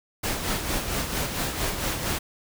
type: noise with tremolo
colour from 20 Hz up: pink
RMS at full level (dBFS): -26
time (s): 0.23-2.19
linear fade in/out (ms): 10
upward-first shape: sine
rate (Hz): 4.4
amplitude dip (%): 50
effects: none